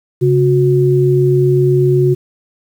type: tone pair together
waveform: sine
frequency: 136.5 / 364.4 Hz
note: C#3 / F#4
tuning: -26 / -26 cents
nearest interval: octave + perfect fourth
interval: 1700 cents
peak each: -11 dBFS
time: 0.21-2.15 s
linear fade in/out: 20 ms
effects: 7-bit